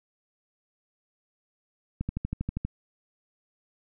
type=click train; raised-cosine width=5 ms; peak=-17 dBFS; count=9; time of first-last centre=2.01-2.65 s; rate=12.5 Hz; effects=none